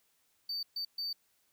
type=tone bursts at uneven times; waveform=triangle; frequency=4590 Hz; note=D8; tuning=40 cents flat; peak=-33 dBFS; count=3; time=0.49-0.63 / 0.76-0.85 / 0.98-1.13 s; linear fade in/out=5 ms; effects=white hiss -73 dBFS RMS until 1.52 s